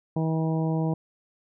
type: harmonic tone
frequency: 160.4 Hz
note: E3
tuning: 47 cents flat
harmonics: 1 / 2 / 3 / 4 / 5 / 6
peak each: -24 / -30 / -34 / -36 / -38 / -40 dBFS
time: 0.16-0.94 s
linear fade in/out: 5 ms
effects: none